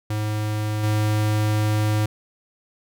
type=tone with level steps; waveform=square; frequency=106.6 Hz; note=G#2; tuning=46 cents sharp; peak=-23 / -19 dBFS; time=0.1-2.06 s; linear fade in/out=5 ms; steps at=0.83 s; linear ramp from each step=10 ms; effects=none